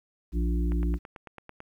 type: harmonic tone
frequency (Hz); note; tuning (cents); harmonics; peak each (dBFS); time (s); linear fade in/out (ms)
58.27; A#1; 0; 1 / 3 / 5 / 6; -24 / -33 / -35 / -39; 0.32-0.99; 50
type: click train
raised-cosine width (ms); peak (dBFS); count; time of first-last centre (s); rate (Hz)
0.5; -27; 9; 0.72-1.604; 9.05
effects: 10-bit